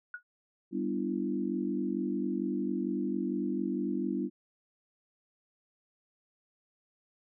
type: tone with exponential decay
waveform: sine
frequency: 1456 Hz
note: F#6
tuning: 28 cents flat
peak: -33 dBFS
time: 0.14-0.23 s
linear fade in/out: 2 ms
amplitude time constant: 18 ms
type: chord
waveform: sine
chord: E minor seventh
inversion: first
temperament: equal with one note detuned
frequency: 196 / 246.9 / 293.7 / 338.1 Hz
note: G3 / B3 / D4 / E4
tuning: 0 / 0 / 0 / +44 cents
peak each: -35 dBFS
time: 0.71-4.3 s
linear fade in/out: 50 ms
effects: none